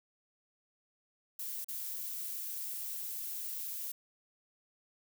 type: noise with dropouts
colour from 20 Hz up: violet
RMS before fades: -40 dBFS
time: 1.39-3.92 s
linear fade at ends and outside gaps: 5 ms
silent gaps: 1.645-1.684 s
effects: none